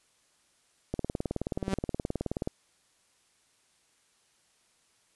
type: click train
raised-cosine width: 2 ms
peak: -17 dBFS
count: 30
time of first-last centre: 0.94-2.474 s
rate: 18.9 Hz
type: tone with exponential growth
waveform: sawtooth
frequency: 193.2 Hz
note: G3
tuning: 25 cents flat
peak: -23 dBFS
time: 1.55-1.74 s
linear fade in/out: 0 ms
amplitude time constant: 40 ms
effects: white hiss -68 dBFS RMS until 5.15 s + resampled to 24000 Hz